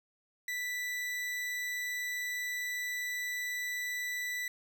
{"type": "tone", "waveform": "40% pulse", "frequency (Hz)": 1975.5, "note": "B6", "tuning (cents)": 0, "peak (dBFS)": -33, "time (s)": [0.48, 4.48], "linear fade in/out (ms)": 2, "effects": []}